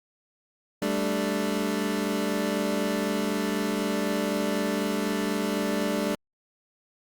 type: chord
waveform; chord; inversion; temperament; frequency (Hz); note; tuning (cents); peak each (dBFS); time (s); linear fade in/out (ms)
25% pulse; G suspended second; none; equal; 196 / 220 / 293.7; G3 / A3 / D4; 0 / 0 / 0; -26; 0.82-6.15; 2
effects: Opus 48 kbps